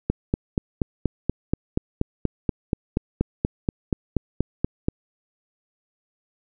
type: click train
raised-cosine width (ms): 3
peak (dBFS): -7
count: 21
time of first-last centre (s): 0.1-4.885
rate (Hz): 4.18
effects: none